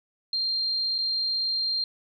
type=tone with dropouts; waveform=sine; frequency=4186 Hz; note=C8; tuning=in tune; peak=-24 dBFS; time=0.33-1.84 s; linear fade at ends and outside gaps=2 ms; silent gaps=0.982-0.986 s; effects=none